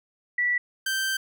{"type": "tone pair in turn", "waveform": ["sine", "sawtooth"], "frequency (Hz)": [1956, 1561.1], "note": ["B6", "G6"], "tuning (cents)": [-17, -8], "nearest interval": "major third", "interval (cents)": 391, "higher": "first", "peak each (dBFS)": -21, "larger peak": "neither", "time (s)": [[0.38, 0.58], [0.86, 1.17]], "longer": "second", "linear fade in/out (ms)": 5, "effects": []}